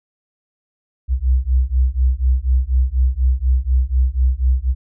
sine beating tone pair, 61.9 / 66 Hz, B1 / C2, +5 / +16 cents, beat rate 4.1 Hz, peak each -16 dBFS, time 1.08-4.75 s, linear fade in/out 50 ms, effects none

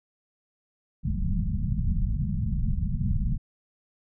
pink low-pass noise, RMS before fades -26 dBFS, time 1.03-3.38 s, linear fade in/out 20 ms, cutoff 220 Hz, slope 96 dB/octave, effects none

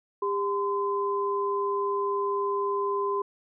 sine tone pair together, 400.7 / 1024.4 Hz, G4 / C6, +38 / -37 cents, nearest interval octave + major third, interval 1625 cents, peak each -27 / -28 dBFS, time 0.22-3.22 s, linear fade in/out 5 ms, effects none

